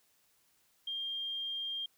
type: tone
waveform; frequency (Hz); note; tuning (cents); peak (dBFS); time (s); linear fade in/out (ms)
sine; 3203; G7; +37; -35; 0.87-1.86; 5
effects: white hiss -71 dBFS RMS until 1.97 s